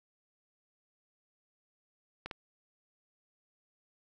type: clicks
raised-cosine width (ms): 0.3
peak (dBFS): -23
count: 2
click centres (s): 2.26 / 2.312
effects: none